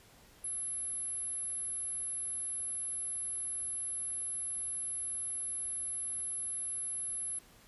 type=tone; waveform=sine; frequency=11000 Hz; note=F9; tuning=27 cents flat; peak=-35 dBFS; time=0.44-7.39 s; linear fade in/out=5 ms; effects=pink hiss -60 dBFS RMS until 7.67 s + resampled to 32000 Hz